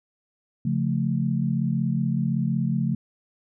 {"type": "chord", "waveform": "sine", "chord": "Db augmented", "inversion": "none", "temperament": "equal", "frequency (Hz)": [138.59, 174.61, 220], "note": ["Db3", "F3", "A3"], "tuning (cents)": [0, 0, 0], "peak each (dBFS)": [-25, -26, -26], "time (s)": [0.65, 2.95], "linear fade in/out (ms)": 5, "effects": []}